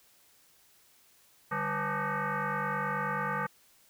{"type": "tone with frequency modulation", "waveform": "sine", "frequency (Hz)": 146.83, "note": "D3", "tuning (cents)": 0, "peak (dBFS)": -29, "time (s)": [1.51, 3.47], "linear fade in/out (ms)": 10, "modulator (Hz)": 343, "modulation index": 4.7, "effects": ["white hiss -63 dBFS RMS until 3.89 s"]}